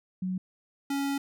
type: tone pair in turn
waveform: sine / square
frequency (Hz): 185.2 / 278.6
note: F#3 / C#4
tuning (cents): +2 / +9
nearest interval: perfect fifth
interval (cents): 707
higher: second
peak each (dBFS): -28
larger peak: neither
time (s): 0.22-0.38 / 0.9-1.18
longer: second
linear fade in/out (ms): 5
effects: none